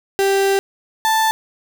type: tone pair in turn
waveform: 35% pulse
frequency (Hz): 392 / 882.1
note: G4 / A5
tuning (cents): 0 / +4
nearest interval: octave + major second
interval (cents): 1404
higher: second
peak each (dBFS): -12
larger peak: neither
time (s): 0.19-0.59 / 1.05-1.31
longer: first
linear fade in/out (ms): 0
effects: 7-bit